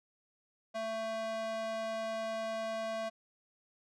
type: tone with high-pass filter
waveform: square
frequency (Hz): 222.5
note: A3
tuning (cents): +20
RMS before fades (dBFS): -37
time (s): 0.74-3.1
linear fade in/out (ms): 20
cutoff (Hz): 520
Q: 8.4
effects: low-pass 6000 Hz 12 dB/octave